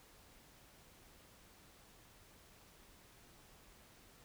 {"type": "silence", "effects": ["pink hiss -63 dBFS RMS until 4.24 s"]}